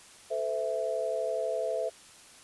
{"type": "chord", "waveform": "sine", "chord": "A minor", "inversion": "none", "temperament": "equal with one note detuned", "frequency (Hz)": [440, 511.9, 659.3], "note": ["A4", "C5", "E5"], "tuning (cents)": [0, -38, 0], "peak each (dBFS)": [-35, -33, -31], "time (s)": [0.3, 1.9], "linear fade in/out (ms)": 20, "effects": ["white hiss -53 dBFS RMS until 2.43 s", "resampled to 24000 Hz"]}